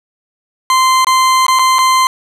40% pulse tone with dropouts, 1039 Hz, C6, 12 cents flat, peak -7 dBFS, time 0.7-2.07 s, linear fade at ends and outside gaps 1 ms, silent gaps 1.046-1.069 / 1.466-1.482 / 1.589-1.593 / 1.785-1.789 s, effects low-pass 11000 Hz 12 dB/octave + 8-bit

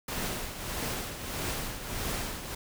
pink noise with tremolo, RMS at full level -32 dBFS, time 0.08-2.55 s, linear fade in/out 5 ms, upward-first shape triangle, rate 1.6 Hz, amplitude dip 65%, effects none

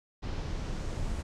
brown noise with low-pass filter sweep, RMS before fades -34 dBFS, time 0.22-1.23 s, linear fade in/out 20 ms, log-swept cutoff 4900 to 8600 Hz, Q 1.5, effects none

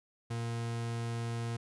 40% pulse tone, 116.54 Hz, A#2, in tune, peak -33 dBFS, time 0.3-1.57 s, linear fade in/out 10 ms, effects resampled to 24000 Hz

